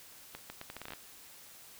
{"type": "accelerating click train", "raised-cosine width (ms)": 0.3, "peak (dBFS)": -26, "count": 11, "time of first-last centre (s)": [0.35, 0.935], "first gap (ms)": 150, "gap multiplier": 0.76, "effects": ["white hiss -54 dBFS RMS until 1.79 s"]}